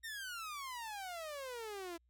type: exponential sweep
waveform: sawtooth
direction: down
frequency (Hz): 1864.7 to 329.6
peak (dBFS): -39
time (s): 0.03-1.98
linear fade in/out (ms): 20
effects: added 60 Hz sine -70 dBFS peak until 2.09 s